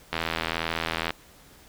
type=click train; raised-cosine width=0.3 ms; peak=-10 dBFS; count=81; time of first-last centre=0.13-1.106 s; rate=82 Hz; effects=pink hiss -53 dBFS RMS until 1.68 s